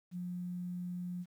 sine tone with quantisation, 178.2 Hz, F3, 35 cents sharp, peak -37 dBFS, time 0.11-1.26 s, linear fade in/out 50 ms, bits 11, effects none

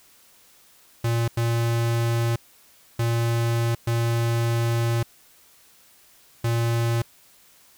square tone bursts at uneven times, 116.6 Hz, A#2, 1 cent sharp, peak -21 dBFS, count 5, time 1.04-1.28 / 1.37-2.36 / 2.99-3.75 / 3.87-5.03 / 6.44-7.02 s, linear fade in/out 5 ms, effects white hiss -55 dBFS RMS until 7.77 s

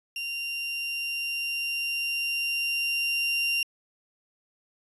35% pulse tone with level ramp, 2775 Hz, F7, 12 cents flat, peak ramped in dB -29 to -22 dBFS, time 0.16-3.63 s, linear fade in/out 2 ms, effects resampled to 24000 Hz

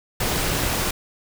pink noise, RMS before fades -23 dBFS, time 0.2-0.91 s, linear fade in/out 5 ms, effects none

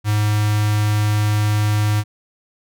square tone with notch filter, 105.5 Hz, G#2, 28 cents sharp, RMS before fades -17 dBFS, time 0.04-2.04 s, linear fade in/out 50 ms, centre 440 Hz, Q 0.85, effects none

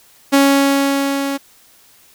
sawtooth tone with level ramp, 277.2 Hz, C#4, in tune, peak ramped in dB -4 to -15 dBFS, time 0.32-1.38 s, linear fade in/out 20 ms, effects white hiss -49 dBFS RMS until 2.14 s

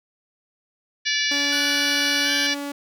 harmonic tone, 579 Hz, D5, 25 cents flat, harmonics 3 / 4 / 5 / 6 / 7 / 8 / 9 / 10, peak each -26 / -27 / -28 / -29 / -29 / -30 / -31 / -31 dBFS, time 1.05-2.55 s, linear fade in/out 20 ms
sawtooth tone, 284.6 Hz, C#4, 46 cents sharp, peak -24 dBFS, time 1.31-2.72 s, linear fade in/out 5 ms
20% pulse tone with pitch glide, 1480 to 1568 Hz, F#6 to G6, 0 to 0 cents, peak -22 dBFS, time 1.52-2.47 s, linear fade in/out 5 ms, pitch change +100 cents, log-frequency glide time 2.23-2.32 s
effects none

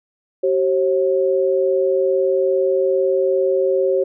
sine tone pair together, 381.8 / 539.4 Hz, G4 / C#5, -46 / -47 cents, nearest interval tritone, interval 599 cents, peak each -17 dBFS, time 0.43-4.04 s, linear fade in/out 10 ms, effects none

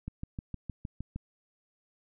click train, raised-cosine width 5 ms, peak -24 dBFS, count 8, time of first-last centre 0.08-1.16 s, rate 6.48 Hz, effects none

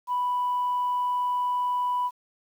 sine tone, 987.8 Hz, B5, in tune, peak -22 dBFS, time 0.07-2.11 s, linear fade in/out 50 ms, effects tanh soft clip ceiling -20 dBFS + 9-bit

